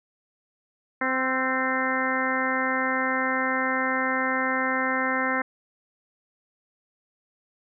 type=harmonic tone with a mistuned harmonic; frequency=260 Hz; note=C4; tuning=11 cents flat; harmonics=1 / 2 / 3 / 4 / 5 / 6 / 7 / 8; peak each=-30 / -31 / -33 / -31 / -31 / -31 / -29 / -32 dBFS; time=1.01-5.42 s; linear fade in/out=5 ms; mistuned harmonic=5; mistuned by=+36 cents; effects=none